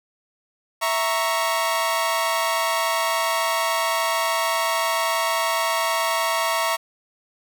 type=chord; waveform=sawtooth; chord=A# diminished; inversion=second; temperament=equal; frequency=659.3 / 932.3 / 1108.7 Hz; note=E5 / A#5 / C#6; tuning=0 / 0 / 0 cents; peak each=-21 dBFS; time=0.81-6.77 s; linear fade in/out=20 ms; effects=7-bit